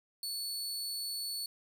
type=tone; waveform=sawtooth; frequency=4435 Hz; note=C#8; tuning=in tune; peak=-33 dBFS; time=0.23-1.46 s; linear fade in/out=2 ms; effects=none